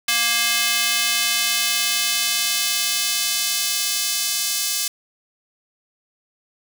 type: tone with high-pass filter sweep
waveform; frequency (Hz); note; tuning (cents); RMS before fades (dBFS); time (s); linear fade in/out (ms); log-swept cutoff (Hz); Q
square; 234.5; A#3; +11; -21; 0.08-4.88; 5; 2400 to 5000; 0.95
effects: none